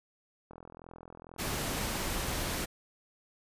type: click train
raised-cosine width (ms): 1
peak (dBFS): -34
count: 72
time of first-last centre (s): 0.51-2.192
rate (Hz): 42.2
type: noise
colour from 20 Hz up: pink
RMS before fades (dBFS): -34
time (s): 1.38-2.66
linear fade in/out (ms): 20
effects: resampled to 32000 Hz